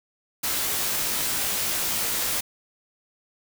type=noise with comb filter; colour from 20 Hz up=white; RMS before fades=-26 dBFS; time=0.43-2.41 s; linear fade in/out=10 ms; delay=18 ms; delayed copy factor=-0.8; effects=none

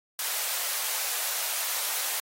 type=high-pass noise; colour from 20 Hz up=white; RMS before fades=-30 dBFS; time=0.19-2.2 s; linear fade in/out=2 ms; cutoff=550 Hz; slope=24 dB/octave; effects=AAC 48 kbps

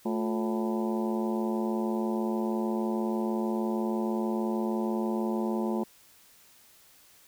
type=harmonic tone with a mistuned harmonic; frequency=110 Hz; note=A2; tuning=in tune; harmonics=2 / 3 / 4 / 5 / 6 / 7 / 8 / 9; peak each=-29 / -32 / -40 / -39 / -42 / -42 / -40 / -43 dBFS; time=0.05-5.84 s; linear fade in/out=10 ms; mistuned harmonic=3; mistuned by=+120 cents; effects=white hiss -58 dBFS RMS until 7.27 s

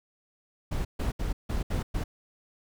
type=noise bursts at uneven times; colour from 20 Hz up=brown; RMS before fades=-29 dBFS; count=6; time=0.71-0.85 / 0.99-1.12 / 1.19-1.33 / 1.49-1.63 / 1.7-1.83 / 1.94-2.04 s; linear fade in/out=10 ms; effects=none

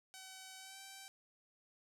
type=tone with pitch glide; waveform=5% pulse; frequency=759 to 775.8 Hz; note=F#5 to G5; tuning=+44 to -18 cents; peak=-39 dBFS; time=0.14-1.08 s; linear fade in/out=0 ms; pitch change=+38 cents; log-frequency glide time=0.58-0.79 s; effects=none

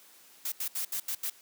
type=noise bursts at uneven times; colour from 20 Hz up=blue; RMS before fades=-33 dBFS; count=6; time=0.45-0.52 / 0.6-0.68 / 0.75-0.85 / 0.92-1 / 1.08-1.15 / 1.23-1.3 s; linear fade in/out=5 ms; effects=white hiss -57 dBFS RMS until 1.41 s + high-pass 200 Hz 12 dB/octave

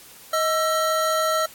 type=tone pair together; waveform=square; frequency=631 / 1333.2 Hz; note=D#5 / E6; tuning=+24 / +19 cents; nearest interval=octave + minor second; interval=1295 cents; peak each=-23 dBFS; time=0.33-1.46 s; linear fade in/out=5 ms; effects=white hiss -46 dBFS RMS until 1.54 s + AAC 64 kbps

